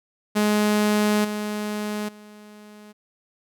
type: tone with level steps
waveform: sawtooth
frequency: 210 Hz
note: G#3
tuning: 19 cents sharp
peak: -14 / -22 / -39 dBFS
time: 0.35-2.93 s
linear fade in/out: 20 ms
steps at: 1.24 / 2.08 s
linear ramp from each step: 10 ms
effects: none